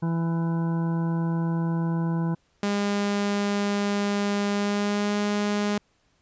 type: harmonic tone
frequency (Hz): 166.2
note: E3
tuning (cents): +15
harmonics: 1 / 2 / 3 / 4 / 5 / 6 / 8 / 9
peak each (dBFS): -23 / -33 / -41 / -44 / -41 / -39 / -52 / -46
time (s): 0.02-2.35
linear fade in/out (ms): 10
type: tone with pitch glide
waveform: sawtooth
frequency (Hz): 203 to 206.3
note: G#3 to G#3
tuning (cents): -39 to -11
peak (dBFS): -19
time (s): 2.63-5.78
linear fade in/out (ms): 2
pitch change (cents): +28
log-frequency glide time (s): 4.52-5.17
effects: pink hiss -67 dBFS RMS until 6.21 s + resampled to 16000 Hz